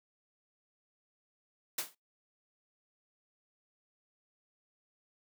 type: noise with exponential decay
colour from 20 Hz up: white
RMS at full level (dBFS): -30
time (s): 1.78-1.95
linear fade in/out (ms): 5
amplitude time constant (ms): 35
effects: noise-tail reverb RT60 0.2 s tail -24 dB re dry + high-pass 200 Hz 12 dB/octave